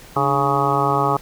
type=harmonic tone with a mistuned harmonic; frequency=139.2 Hz; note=C#3; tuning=8 cents sharp; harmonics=1 / 2 / 3 / 4 / 5 / 6 / 7 / 8 / 9; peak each=-24 / -27 / -24 / -28 / -25 / -22 / -28 / -22 / -23 dBFS; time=0.16-1.17 s; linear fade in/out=5 ms; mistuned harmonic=2; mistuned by=+110 cents; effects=pink hiss -43 dBFS RMS until 1.21 s